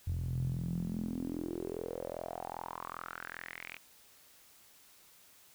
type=tone with band-pass filter sweep; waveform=sawtooth; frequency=42.49 Hz; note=F1; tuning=47 cents flat; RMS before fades=-39 dBFS; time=0.06-3.78 s; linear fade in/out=20 ms; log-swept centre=93 to 2500 Hz; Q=5.8; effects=white hiss -61 dBFS RMS until 5.54 s